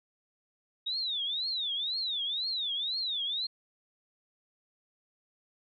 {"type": "tone with vibrato", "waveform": "sine", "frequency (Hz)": 3729, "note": "A#7", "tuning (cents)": 0, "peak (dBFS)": -30, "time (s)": [0.86, 3.47], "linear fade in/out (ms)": 10, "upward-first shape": "triangle", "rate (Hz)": 2, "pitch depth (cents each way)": 270, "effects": []}